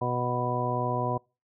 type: harmonic tone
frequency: 123.47 Hz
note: B2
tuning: in tune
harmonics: 1 / 2 / 3 / 4 / 5 / 6 / 8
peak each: -31 / -36 / -35 / -35 / -34 / -34 / -31 dBFS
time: 0.01-1.18 s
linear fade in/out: 10 ms
effects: noise-tail reverb RT60 0.3 s tail -26 dB re dry

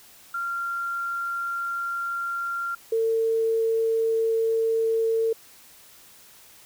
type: tone pair in turn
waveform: sine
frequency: 1383 / 450.7 Hz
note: F6 / A4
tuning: -17 / +42 cents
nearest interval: octave + perfect fifth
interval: 1941 cents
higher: first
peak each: -26 / -20 dBFS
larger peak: second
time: 0.34-2.75 / 2.92-5.33 s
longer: neither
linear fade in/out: 5 ms
effects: white hiss -51 dBFS RMS until 6.65 s

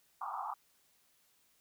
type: band-pass noise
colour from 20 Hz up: pink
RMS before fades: -40 dBFS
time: 0.21-0.54 s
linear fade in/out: 5 ms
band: 730 to 1300 Hz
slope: 96 dB/octave
effects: white hiss -71 dBFS RMS until 1.6 s

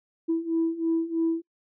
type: beating tone pair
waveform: sine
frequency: 326.8 / 329.9 Hz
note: E4 / E4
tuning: -15 / +1 cents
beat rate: 3.1 Hz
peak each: -27 / -24 dBFS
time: 0.28-1.42 s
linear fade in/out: 20 ms
effects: noise-tail reverb RT60 0.1 s tail -25 dB re dry + tanh soft clip ceiling -17 dBFS

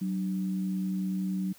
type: tone pair together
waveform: sine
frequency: 188.67 / 299.5 Hz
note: F#3 / D4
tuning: +34 / +34 cents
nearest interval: minor sixth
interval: 800 cents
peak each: -28 / -39 dBFS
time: 0.01-1.53 s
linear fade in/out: 10 ms
effects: white hiss -56 dBFS RMS until 1.58 s

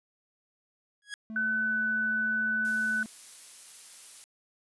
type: tone with exponential growth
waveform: sawtooth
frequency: 1661.2 Hz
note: G#6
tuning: in tune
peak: -29 dBFS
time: 1.02-1.14 s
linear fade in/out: 1 ms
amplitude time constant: 25 ms
type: tone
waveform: triangle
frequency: 220 Hz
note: A3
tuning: in tune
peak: -35 dBFS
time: 1.3-3.06 s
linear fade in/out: 0 ms
type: tone with pitch glide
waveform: sine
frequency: 1509 to 1497.7 Hz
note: F#6 to F#6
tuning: +34 to +21 cents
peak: -26 dBFS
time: 1.36-3.03 s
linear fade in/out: 2 ms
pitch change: -13 cents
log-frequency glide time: 1.52-1.84 s
type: noise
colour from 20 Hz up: blue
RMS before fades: -46 dBFS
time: 2.65-4.24 s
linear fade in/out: 0 ms
effects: resampled to 24000 Hz

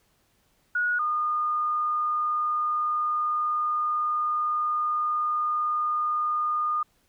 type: tone pair in turn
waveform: sine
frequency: 1454 / 1220.3 Hz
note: F#6 / D#6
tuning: -31 / -34 cents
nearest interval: minor third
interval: 303 cents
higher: first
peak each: -22 / -23 dBFS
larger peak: first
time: 0.75-0.99 / 0.99-6.83 s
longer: second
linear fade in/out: 5 ms
effects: pink hiss -67 dBFS RMS until 7.08 s

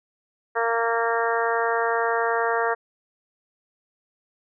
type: harmonic tone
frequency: 230.6 Hz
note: A#3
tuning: 19 cents flat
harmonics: 2 / 3 / 4 / 5 / 6 / 7 / 8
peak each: -25 / -27 / -28 / -29 / -30 / -30 / -31 dBFS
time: 0.55-2.75 s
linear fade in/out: 20 ms
effects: none

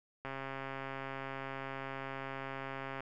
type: click train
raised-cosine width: 0.5 ms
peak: -26 dBFS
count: 373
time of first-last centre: 0.25-3.006 s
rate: 135 Hz
effects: none

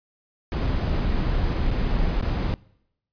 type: noise with dropouts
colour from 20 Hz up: brown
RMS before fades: -23 dBFS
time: 0.52-2.54 s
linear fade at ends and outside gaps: 1 ms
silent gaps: 1.707-1.711 / 2.212-2.224 s
effects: noise-tail reverb RT60 0.8 s tail -23 dB re dry + resampled to 11025 Hz

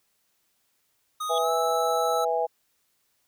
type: tone with pitch glide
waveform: square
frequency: 1244.5 to 1311.7 Hz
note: D#6 to E6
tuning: 0 to -9 cents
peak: -29 dBFS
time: 1.2-2.25 s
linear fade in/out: 10 ms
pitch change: +91 cents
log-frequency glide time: 1.39-1.51 s
type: tone with exponential growth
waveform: sine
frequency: 3381 Hz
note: G#7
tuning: 30 cents sharp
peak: -26 dBFS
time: 1.24-1.38 s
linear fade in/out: 1 ms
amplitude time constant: 29 ms
type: harmonic tone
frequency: 164.3 Hz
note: E3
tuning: 5 cents flat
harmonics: 3 / 4 / 5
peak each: -27 / -27 / -27 dBFS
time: 1.29-2.47 s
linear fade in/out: 20 ms
effects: white hiss -71 dBFS RMS until 3.27 s

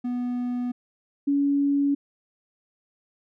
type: tone pair in turn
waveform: triangle / sine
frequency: 245.7 / 282.4 Hz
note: B3 / C#4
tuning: -9 / +32 cents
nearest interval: major second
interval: 241 cents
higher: second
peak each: -23 / -19 dBFS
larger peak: second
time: 0.04-0.72 / 1.27-1.95 s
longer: neither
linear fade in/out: 10 ms
effects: none

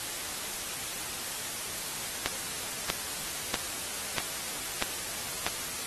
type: click train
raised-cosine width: 0.2 ms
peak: -8 dBFS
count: 6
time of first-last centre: 2.26-5.465 s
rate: 1.56 Hz
effects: white hiss -36 dBFS RMS until 5.86 s + AAC 32 kbps

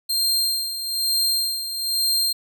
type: tone with tremolo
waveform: sawtooth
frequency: 4186 Hz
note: C8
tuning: in tune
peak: -15 dBFS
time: 0.09-2.33 s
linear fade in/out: 10 ms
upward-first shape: sine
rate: 1.1 Hz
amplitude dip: 65%
effects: none

